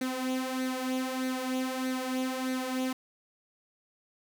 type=tone with flanger; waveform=sawtooth; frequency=258.1 Hz; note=C4; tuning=23 cents flat; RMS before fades=-32 dBFS; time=0.01-2.93 s; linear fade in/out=5 ms; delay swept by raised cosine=0.48 to 3.58 ms; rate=1.6 Hz; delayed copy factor=+0.6; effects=none